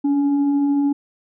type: tone with frequency modulation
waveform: sine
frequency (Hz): 284.2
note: C#4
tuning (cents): +43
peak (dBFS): -15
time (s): 0.04-0.93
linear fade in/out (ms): 10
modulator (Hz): 555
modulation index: 0.24
effects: none